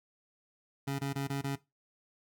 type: tone bursts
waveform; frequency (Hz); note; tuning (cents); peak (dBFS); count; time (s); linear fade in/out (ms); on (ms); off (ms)
25% pulse; 138.59; C#3; 0; -28; 5; 0.87-1.558; 10; 120; 22
effects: noise-tail reverb RT60 0.2 s tail -17 dB re dry